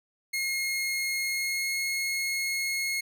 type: tone with pitch glide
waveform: sawtooth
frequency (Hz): 2151 to 2163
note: C7 to C#7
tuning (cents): +47 to -43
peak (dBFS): -24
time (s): 0.33-3.01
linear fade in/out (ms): 10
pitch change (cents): +10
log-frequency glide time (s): 1.26-1.8
effects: none